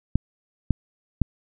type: clicks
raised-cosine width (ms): 5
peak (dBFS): -6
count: 3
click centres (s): 0.156 / 0.707 / 1.217
effects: none